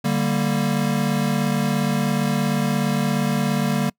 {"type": "chord", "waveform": "square", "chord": "G minor", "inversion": "second", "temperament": "equal", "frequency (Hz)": [146.83, 196, 233.1], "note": ["D3", "G3", "Bb3"], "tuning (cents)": [0, 0, 0], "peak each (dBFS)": -24, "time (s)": [0.04, 3.9], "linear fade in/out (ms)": 10, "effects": ["noise-tail reverb RT60 0.1 s tail -26 dB re dry"]}